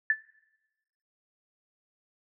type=tone with exponential decay; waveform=sine; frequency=1752 Hz; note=A6; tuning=8 cents flat; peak=-17 dBFS; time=0.1-0.2 s; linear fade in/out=2 ms; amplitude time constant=20 ms; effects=noise-tail reverb RT60 1.0 s tail -21 dB re dry